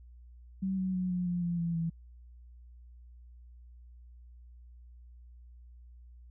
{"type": "tone with pitch steps", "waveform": "sine", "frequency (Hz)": [190.8, 186.98, 183.24, 179.57, 175.98, 172.46, 169, 165.62], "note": ["G3", "F#3", "F#3", "F3", "F3", "F3", "E3", "E3"], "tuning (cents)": [-47, 18, -17, 48, 13, -21, 43, 8], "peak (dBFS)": -29, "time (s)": [0.62, 1.9], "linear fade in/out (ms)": 10, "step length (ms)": 160, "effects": ["added 60 Hz sine -50 dBFS peak until 6.3 s"]}